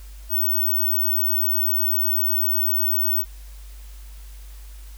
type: tone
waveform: sine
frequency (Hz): 15804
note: B9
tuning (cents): 0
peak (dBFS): -18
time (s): 0.29-3.25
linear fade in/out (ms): 50
effects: added 50 Hz sine -37 dBFS peak until 4.97 s + white hiss -51 dBFS RMS until 4.97 s